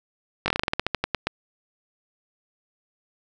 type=slowing click train; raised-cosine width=0.3 ms; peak=-6 dBFS; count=15; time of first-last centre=0.46-1.27 s; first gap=20 ms; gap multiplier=1.15; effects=none